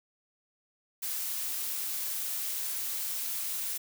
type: noise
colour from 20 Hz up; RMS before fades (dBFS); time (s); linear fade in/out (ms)
blue; -34; 1.02-3.78; 10
effects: none

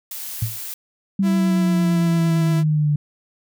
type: noise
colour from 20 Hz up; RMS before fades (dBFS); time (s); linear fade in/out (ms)
blue; -31; 0.11-0.74; 2
type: tone with exponential decay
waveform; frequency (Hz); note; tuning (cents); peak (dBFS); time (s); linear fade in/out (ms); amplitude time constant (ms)
sine; 112.4; A2; +37; -15; 0.42-0.6; 5; 38
type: exponential sweep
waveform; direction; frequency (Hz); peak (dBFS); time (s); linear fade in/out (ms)
sine; down; 196 to 146.83; -15; 1.19-2.96; 5
type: tone with vibrato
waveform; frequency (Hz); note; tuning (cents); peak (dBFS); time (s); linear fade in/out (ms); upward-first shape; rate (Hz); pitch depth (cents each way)
sawtooth; 332.9; E4; +17; -22; 1.22-2.64; 50; square; 8.8; 9
effects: none

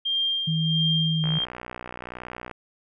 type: tone with tremolo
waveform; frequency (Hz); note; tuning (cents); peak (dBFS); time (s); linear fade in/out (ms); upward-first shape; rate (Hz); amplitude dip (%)
sine; 3194; G7; +32; -21; 0.05-1.45; 10; sine; 1.5; 55
type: tone with pitch glide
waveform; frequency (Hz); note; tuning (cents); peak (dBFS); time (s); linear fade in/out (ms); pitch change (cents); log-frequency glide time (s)
sine; 159.7 to 156.5; D#3 to D#3; +45 to +10; -22; 0.47-1.39; 10; -35; 1.17-1.23
type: click train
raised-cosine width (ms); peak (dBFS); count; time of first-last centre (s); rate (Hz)
0.5; -20; 79; 1.24-2.512; 61.3
effects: none

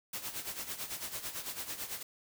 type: noise with tremolo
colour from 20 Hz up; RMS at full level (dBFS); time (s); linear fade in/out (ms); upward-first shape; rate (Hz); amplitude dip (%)
white; -38; 0.13-2.03; 5; sine; 9; 70
effects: none

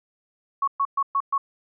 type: tone bursts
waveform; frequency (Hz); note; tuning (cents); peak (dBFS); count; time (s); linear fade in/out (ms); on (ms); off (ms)
sine; 1108.7; C#6; 0; -19; 5; 0.62-1.38; 5; 56; 120
effects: none

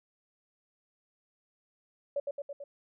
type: tone with echo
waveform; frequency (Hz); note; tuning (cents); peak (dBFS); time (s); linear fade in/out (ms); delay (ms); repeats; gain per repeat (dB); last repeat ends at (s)
sine; 568; C#5; +42; -28; 2.16-2.2; 5; 110; 4; -3; 2.64
effects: none

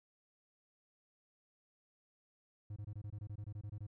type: tone bursts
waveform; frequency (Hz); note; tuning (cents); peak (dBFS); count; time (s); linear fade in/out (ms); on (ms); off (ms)
triangle; 103.83; G#2; 0; -40; 14; 2.7-3.867; 5; 62; 23
effects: none

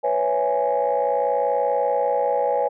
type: chord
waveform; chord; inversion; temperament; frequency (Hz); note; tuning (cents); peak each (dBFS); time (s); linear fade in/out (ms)
sine; C# minor seventh; third; equal; 493.9 / 554.4 / 659.3 / 830.6; B4 / C#5 / E5 / G#5; 0 / 0 / 0 / 0; -23 / -22 / -27 / -22; 0.03-2.69; 20
effects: tanh soft clip ceiling -11 dBFS

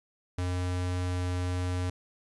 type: tone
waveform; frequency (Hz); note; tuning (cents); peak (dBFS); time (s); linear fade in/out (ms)
square; 90.1; F#2; -45; -29; 0.38-1.9; 5
effects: resampled to 24000 Hz + 11-bit

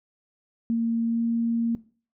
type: tone with pitch glide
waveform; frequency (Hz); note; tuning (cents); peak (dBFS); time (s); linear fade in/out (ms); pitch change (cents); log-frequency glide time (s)
sine; 230 to 231.6; A#3 to A#3; -23 to -11; -21; 0.7-1.75; 0; +12; 1.05-1.22
effects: noise-tail reverb RT60 0.4 s tail -19 dB re dry

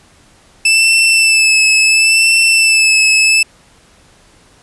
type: tone with vibrato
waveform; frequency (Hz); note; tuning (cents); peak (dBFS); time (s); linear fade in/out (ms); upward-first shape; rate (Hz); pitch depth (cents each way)
sawtooth; 2637; E7; 0; -4; 0.65-3.43; 5; sine; 0.72; 30
effects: pink hiss -47 dBFS RMS until 4.62 s + resampled to 24000 Hz

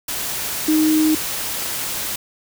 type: tone in noise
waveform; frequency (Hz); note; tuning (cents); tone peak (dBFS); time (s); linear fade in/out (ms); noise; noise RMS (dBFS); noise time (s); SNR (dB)
sine; 311.1; D#4; 0; -13; 0.68-1.15; 5; white; -25; 0.08-2.16; +9
effects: none

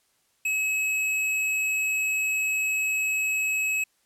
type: tone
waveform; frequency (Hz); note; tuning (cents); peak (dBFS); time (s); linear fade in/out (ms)
square; 2569; E7; -45; -24; 0.45-3.84; 5
effects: white hiss -68 dBFS RMS until 4.05 s + low-pass 12000 Hz 12 dB/octave

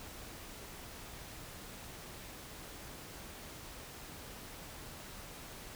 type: silence
effects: pink hiss -49 dBFS RMS until 5.75 s

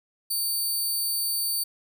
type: tone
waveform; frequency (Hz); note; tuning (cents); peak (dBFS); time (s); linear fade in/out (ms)
10% pulse; 4575; D8; -46; -18; 0.3-1.64; 10
effects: none

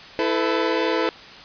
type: chord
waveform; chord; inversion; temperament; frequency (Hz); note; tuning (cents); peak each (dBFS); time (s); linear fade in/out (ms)
sawtooth; E suspended fourth; none; equal with one note detuned; 329.6 / 440 / 503.4; E4 / A4 / B4; 0 / 0 / +33; -20; 0.19-1.09; 0
effects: white hiss -41 dBFS RMS until 1.44 s + resampled to 11025 Hz

